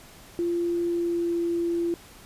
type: tone with pitch glide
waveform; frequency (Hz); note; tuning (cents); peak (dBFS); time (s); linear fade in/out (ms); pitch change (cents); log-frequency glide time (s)
sine; 344.3 to 341.1; F4 to F4; -25 to -41; -23; 0.39-1.94; 0; -16; 0.84-1.41
effects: pink hiss -49 dBFS RMS until 2.25 s + resampled to 32000 Hz